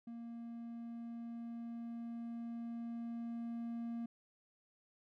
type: tone with level ramp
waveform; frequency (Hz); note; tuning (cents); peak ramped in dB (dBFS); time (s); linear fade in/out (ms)
triangle; 233.1; A#3; 0; -43 to -37; 0.07-4.06; 5
effects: none